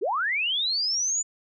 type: linear sweep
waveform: sine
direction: up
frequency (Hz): 313.9 to 7070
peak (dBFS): -23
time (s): 0.01-1.23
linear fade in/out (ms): 20
effects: none